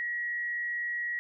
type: tone with frequency modulation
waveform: sine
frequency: 1912 Hz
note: A#6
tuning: 43 cents sharp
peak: -30 dBFS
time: 0-1.19 s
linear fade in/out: 0 ms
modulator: 149 Hz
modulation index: 0.21
effects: none